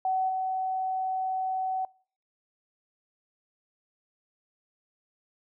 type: tone with level steps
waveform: sine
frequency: 754 Hz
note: F#5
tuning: 32 cents sharp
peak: -24 / -27 dBFS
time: 0.05-1.85 s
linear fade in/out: 2 ms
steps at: 0.28 s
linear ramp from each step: 20 ms
effects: noise-tail reverb RT60 0.5 s tail -26 dB re dry